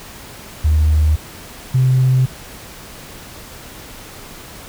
sine tone pair in turn, 76.9 / 129.33 Hz, D#2 / C3, -20 / -20 cents, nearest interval major sixth, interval 900 cents, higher second, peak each -9 dBFS, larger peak neither, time 0.64-1.16 / 1.74-2.26 s, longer neither, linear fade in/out 10 ms, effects tanh soft clip ceiling -6 dBFS + pink hiss -36 dBFS RMS until 4.68 s

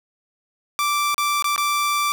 sawtooth tone with dropouts, 1171 Hz, D6, 5 cents flat, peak -15 dBFS, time 0.79-2.12 s, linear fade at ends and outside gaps 0 ms, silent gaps 1.144-1.18 / 1.424-1.443 / 1.561-1.579 s, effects none

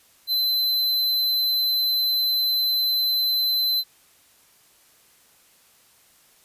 square tone, 4055 Hz, B7, 45 cents sharp, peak -20 dBFS, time 0.27-3.84 s, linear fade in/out 50 ms, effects white hiss -57 dBFS RMS until 6.44 s + resampled to 32000 Hz

